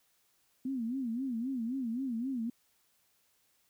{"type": "tone with vibrato", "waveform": "sine", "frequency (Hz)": 246.9, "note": "B3", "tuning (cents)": 0, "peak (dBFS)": -32, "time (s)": [0.65, 2.5], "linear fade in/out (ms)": 5, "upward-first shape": "sine", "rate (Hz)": 3.8, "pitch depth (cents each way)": 170, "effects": ["white hiss -72 dBFS RMS until 3.69 s"]}